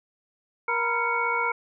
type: tone cluster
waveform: sine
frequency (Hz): 472.6 / 936 / 992 / 1384 / 2226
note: A#4 / A#5 / B5 / F6 / C#7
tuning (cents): +24 / +7 / +7 / -16 / +7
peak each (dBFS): -32 / -29 / -30 / -28 / -28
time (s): 0.68-1.52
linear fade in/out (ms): 5
effects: none